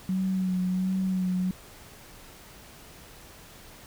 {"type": "tone with vibrato", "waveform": "sine", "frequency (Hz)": 186, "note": "F#3", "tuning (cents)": 9, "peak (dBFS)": -24, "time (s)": [0.09, 1.51], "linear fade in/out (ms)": 2, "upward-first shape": "sine", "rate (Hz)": 1.4, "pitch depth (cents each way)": 29, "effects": ["pink hiss -49 dBFS RMS until 3.86 s"]}